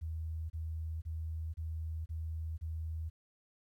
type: tone bursts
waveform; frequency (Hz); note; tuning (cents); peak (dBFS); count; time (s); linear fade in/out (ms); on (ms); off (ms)
sine; 80.2; E2; -47; -36; 6; 0.01-3.1; 20; 490; 30
effects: 12-bit